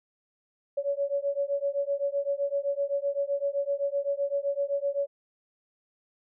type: beating tone pair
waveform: sine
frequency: 559 / 566.8 Hz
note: C#5 / C#5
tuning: +14 / +38 cents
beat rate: 7.8 Hz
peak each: -29 dBFS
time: 0.77-5.07 s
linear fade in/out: 10 ms
effects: none